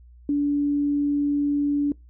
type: tone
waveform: sine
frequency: 288.2 Hz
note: D4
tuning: 33 cents flat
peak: -19 dBFS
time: 0.29-1.92 s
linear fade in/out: 2 ms
effects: noise-tail reverb RT60 0.2 s tail -24 dB re dry + added 60 Hz sine -46 dBFS peak until 2.09 s